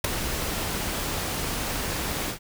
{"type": "noise with ADSR envelope", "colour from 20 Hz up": "pink", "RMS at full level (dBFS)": -19, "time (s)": [0.04, 2.39], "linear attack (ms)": 6, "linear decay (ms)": 8, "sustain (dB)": -10, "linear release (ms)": 99, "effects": []}